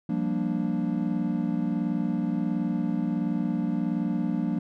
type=chord; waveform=triangle; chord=G minor seventh; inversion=third; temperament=equal; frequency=174.61 / 196 / 233.1 / 293.7 Hz; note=F3 / G3 / Bb3 / D4; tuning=0 / 0 / 0 / 0 cents; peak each=-28 / -29 / -27 / -29 dBFS; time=0.09-4.59 s; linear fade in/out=5 ms; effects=none

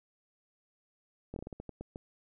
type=slowing click train; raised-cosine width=2 ms; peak=-28 dBFS; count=10; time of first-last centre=1.34-1.959 s; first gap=22 ms; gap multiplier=1.27; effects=none

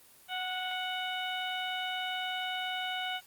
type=harmonic tone with a mistuned harmonic; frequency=740 Hz; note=F#5; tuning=in tune; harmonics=1 / 2 / 3 / 4 / 5; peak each=-37 / -39 / -41 / -38 / -43 dBFS; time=0.28-3.21 s; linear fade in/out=50 ms; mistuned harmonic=2; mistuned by=-15 cents; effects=white hiss -58 dBFS RMS until 3.26 s + Opus 24 kbps

